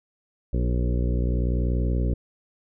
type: harmonic tone with a mistuned harmonic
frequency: 60.6 Hz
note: B1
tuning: 32 cents flat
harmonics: 1 / 2 / 3 / 4 / 5 / 6 / 7 / 8 / 9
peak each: -22 / -28 / -32 / -34 / -36 / -38 / -39 / -40 / -41 dBFS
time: 0.53-2.14 s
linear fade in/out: 5 ms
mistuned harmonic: 6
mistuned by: +20 cents
effects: none